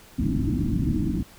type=low-pass noise; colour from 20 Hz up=white; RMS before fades=-24 dBFS; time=0.18-1.23 s; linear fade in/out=10 ms; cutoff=320 Hz; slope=96 dB/octave; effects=pink hiss -50 dBFS RMS until 1.38 s